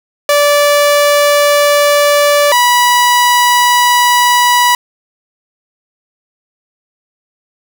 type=tone pair in turn; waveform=sawtooth; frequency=581 / 977.1 Hz; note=D5 / B5; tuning=-19 / -19 cents; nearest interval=major sixth; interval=900 cents; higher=second; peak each=-3 dBFS; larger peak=neither; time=0.29-2.52 / 2.52-4.75 s; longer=neither; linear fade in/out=2 ms; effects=none